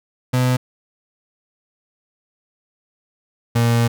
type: tone pair in turn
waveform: 35% pulse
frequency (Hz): 126.5 / 117.42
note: B2 / A#2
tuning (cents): +42 / +13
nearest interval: minor second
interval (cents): 129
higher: first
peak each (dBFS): -13 / -12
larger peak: second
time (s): 0.33-0.57 / 3.55-3.88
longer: second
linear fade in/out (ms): 10
effects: none